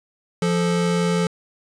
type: tone pair together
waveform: square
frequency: 173.9 / 436.4 Hz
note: F3 / A4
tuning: -7 / -14 cents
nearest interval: octave + major third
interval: 1593 cents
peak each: -20 / -24 dBFS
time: 0.42-1.27 s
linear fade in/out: 2 ms
effects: resampled to 22050 Hz